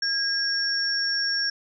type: tone pair together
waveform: sine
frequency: 1630 / 5483 Hz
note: G#6 / F8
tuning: -33 / -33 cents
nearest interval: octave + major sixth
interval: 2100 cents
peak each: -27 / -24 dBFS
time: 0.02-1.5 s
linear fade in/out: 5 ms
effects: none